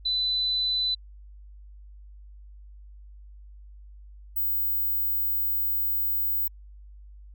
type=tone pair in turn; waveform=sine; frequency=4000 / 16000 Hz; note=B7 / B9; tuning=+21 / +21 cents; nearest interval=2 octaves; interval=2400 cents; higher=second; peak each=-23 dBFS; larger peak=neither; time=0.05-0.95 / 4.36-6.48 s; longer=second; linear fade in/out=10 ms; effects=added 50 Hz sine -44 dBFS peak until 7.34 s